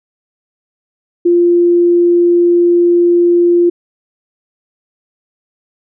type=tone; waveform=sine; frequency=347.5 Hz; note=F4; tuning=9 cents flat; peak=-6 dBFS; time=1.25-3.7 s; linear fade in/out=10 ms; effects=none